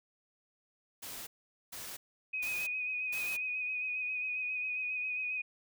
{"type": "noise bursts", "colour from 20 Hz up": "white", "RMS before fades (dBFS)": -44, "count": 4, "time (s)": [1.02, 3.37], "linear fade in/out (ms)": 10, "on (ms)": 250, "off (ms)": 450}
{"type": "tone with vibrato", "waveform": "sine", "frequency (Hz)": 2500, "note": "D#7", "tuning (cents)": 8, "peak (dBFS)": -33, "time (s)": [2.33, 5.42], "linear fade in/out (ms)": 10, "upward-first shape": "sine", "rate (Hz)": 7.4, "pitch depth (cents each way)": 29}
{"effects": []}